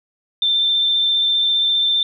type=tone with vibrato; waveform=sine; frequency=3566 Hz; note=A7; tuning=22 cents sharp; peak=-14 dBFS; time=0.42-2.03 s; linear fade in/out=2 ms; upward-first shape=sine; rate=15 Hz; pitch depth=12 cents each way; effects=none